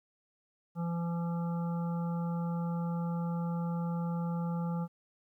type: harmonic tone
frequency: 170 Hz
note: F3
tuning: 46 cents flat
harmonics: 1 / 3 / 5 / 7 / 8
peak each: -31 / -44 / -44 / -49 / -52 dBFS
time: 0.75-4.88 s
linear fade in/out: 50 ms
effects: 12-bit